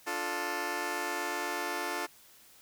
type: chord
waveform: 10% pulse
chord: D minor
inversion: none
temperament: just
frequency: 293.7 / 352.4 / 440.5 Hz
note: D4 / F4 / A4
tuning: 0 / +16 / +2 cents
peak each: -31 / -28 / -30 dBFS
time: 0.06-2.07 s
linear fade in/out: 20 ms
effects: white hiss -58 dBFS RMS until 2.61 s